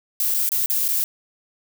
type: noise with dropouts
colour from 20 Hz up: violet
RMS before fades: -21 dBFS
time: 0.2-1.04 s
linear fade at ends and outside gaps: 1 ms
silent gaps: 0.34-0.345 / 0.491-0.518 / 0.66-0.699 / 0.881-0.887 s
effects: none